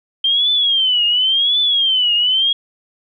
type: tone with vibrato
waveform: sine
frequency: 3158 Hz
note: G7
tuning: 12 cents sharp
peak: -12 dBFS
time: 0.24-2.53 s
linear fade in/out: 5 ms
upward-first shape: triangle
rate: 0.92 Hz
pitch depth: 190 cents each way
effects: none